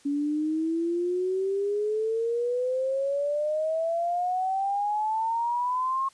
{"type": "exponential sweep", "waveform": "sine", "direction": "up", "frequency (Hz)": [282.1, 1085], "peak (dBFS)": -24, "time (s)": [0.05, 6.09], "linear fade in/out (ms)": 10, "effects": ["white hiss -58 dBFS RMS until 6.13 s", "resampled to 22050 Hz"]}